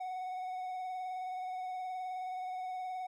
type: tone with vibrato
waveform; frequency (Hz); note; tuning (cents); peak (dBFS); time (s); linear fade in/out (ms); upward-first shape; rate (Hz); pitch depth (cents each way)
triangle; 740; F#5; 0; -35; 0-3.07; 10; sine; 19; 22
effects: none